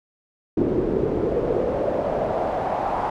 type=noise with band-pass filter sweep; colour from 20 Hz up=brown; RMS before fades=-23 dBFS; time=0.57-3.1 s; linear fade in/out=5 ms; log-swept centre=340 to 870 Hz; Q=3.7; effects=none